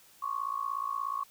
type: tone with amplitude modulation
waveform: sine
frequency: 1108.7 Hz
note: C#6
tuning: in tune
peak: -27 dBFS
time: 0.22-1.24 s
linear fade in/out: 10 ms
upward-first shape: sine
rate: 56.8 Hz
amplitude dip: 90%
effects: white hiss -59 dBFS RMS until 1.3 s